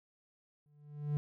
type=tone with exponential growth; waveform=triangle; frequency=147.3 Hz; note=D3; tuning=6 cents sharp; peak=-26 dBFS; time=0.66-1.17 s; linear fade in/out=0 ms; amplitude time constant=110 ms; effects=none